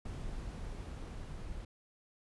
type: noise with level ramp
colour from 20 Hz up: brown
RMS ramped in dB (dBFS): -41 to -44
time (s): 0.05-1.65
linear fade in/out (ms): 5
effects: resampled to 24000 Hz